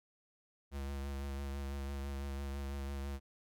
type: tone with vibrato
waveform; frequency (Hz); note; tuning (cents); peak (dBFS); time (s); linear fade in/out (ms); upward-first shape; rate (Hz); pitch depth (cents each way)
square; 69.3; C#2; 0; -39; 0.71-3.2; 50; sine; 6; 27
effects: none